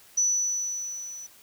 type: tone with level ramp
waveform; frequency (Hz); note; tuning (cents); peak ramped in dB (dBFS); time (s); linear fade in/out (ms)
sine; 5950; F#8; +9; -19 to -38; 0.17-1.27; 10
effects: white hiss -54 dBFS RMS until 1.42 s